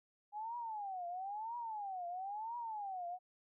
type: tone with vibrato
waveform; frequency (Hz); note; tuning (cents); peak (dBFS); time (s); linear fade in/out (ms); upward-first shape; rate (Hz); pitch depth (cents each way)
sine; 816; G#5; -31; -40; 0.32-3.19; 50; triangle; 1; 300
effects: none